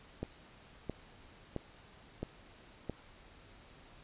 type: click train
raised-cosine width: 2 ms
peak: -23 dBFS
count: 5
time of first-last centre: 0.23-2.897 s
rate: 1.5 Hz
effects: pink hiss -58 dBFS RMS until 4.03 s + resampled to 8000 Hz